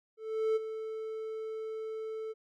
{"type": "tone with ADSR envelope", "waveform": "triangle", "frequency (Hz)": 440, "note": "A4", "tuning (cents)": 0, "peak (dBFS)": -23, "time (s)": [0.17, 2.34], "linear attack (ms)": 390, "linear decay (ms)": 22, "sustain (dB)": -11, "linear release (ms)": 30, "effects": []}